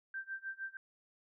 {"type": "tone with tremolo", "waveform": "sine", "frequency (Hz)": 1568, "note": "G6", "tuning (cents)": 0, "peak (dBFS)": -37, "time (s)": [0.14, 0.77], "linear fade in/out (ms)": 2, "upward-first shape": "sine", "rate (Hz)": 6.5, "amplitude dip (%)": 95, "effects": []}